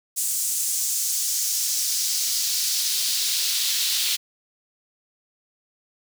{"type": "noise with high-pass filter sweep", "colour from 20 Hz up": "pink", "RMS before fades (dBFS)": -24, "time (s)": [0.16, 4.17], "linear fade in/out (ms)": 20, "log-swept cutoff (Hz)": [7800, 3600], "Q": 1.8, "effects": []}